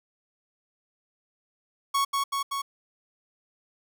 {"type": "tone with echo", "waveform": "45% pulse", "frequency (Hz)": 1108.7, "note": "C#6", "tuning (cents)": 0, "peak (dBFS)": -22, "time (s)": [1.94, 2.05], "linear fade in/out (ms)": 10, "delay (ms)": 190, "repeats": 3, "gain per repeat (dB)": -2, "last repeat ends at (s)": 2.62, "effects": []}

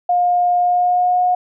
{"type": "tone with pitch glide", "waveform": "sine", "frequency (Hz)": [711, 723.4], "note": ["F5", "F#5"], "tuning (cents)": [31, -39], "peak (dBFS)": -12, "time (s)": [0.09, 1.35], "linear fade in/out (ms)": 5, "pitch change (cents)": 30, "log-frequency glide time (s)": [0.58, 1.21], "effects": []}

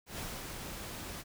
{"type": "noise with ADSR envelope", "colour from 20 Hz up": "pink", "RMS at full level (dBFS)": -40, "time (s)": [0.06, 1.24], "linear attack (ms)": 120, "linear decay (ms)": 250, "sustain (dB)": -3, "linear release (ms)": 39, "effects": []}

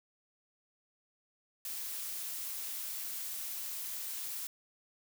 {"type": "noise", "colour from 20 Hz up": "blue", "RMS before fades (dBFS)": -40, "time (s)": [1.65, 4.47], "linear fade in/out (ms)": 2, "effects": []}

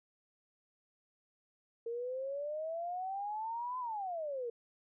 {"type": "exponential two-way sweep", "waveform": "sine", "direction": "up then down", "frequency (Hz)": [457.9, 1024, 457.9], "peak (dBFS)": -36, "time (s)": [1.86, 4.5], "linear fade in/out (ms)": 5, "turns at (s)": 3.79, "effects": []}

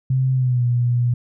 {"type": "tone with pitch glide", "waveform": "sine", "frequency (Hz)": [130.81, 121.35], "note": ["C3", "B2"], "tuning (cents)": [0, -30], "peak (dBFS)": -15, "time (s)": [0.1, 1.14], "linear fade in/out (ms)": 5, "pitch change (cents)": -130, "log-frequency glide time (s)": [0.33, 0.64], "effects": []}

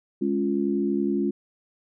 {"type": "chord", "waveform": "sine", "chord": "Db major", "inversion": "second", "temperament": "equal", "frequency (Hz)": [207.7, 277.2, 349.2], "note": ["Ab3", "Db4", "F4"], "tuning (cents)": [0, 0, 0], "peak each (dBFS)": [-26, -26, -26], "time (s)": [0.21, 1.31], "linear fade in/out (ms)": 10, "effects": []}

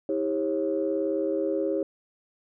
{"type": "tone cluster", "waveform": "sine", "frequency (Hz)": [321.4, 400.1, 543], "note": ["E4", "G4", "C#5"], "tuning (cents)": [-44, 35, -36], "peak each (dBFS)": -28, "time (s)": [0.09, 1.83], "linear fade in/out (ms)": 2, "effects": ["tanh soft clip ceiling -15 dBFS"]}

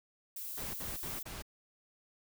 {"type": "noise", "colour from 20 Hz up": "violet", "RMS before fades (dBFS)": -42, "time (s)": [0.36, 1.23], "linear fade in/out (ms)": 5}
{"type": "noise bursts", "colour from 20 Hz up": "pink", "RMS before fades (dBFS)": -44, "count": 4, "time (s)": [0.57, 1.424], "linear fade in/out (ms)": 10, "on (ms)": 170, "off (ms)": 58}
{"effects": []}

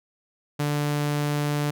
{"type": "tone", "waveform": "sawtooth", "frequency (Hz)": 146.83, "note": "D3", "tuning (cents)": 0, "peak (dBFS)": -19, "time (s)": [0.59, 1.71], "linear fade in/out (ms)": 10, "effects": []}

